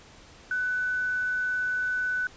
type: tone with quantisation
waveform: sine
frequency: 1497 Hz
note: F#6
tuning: 20 cents sharp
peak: -25 dBFS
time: 0.51-2.27 s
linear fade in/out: 2 ms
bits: 8
effects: pink hiss -51 dBFS RMS until 2.36 s + resampled to 16000 Hz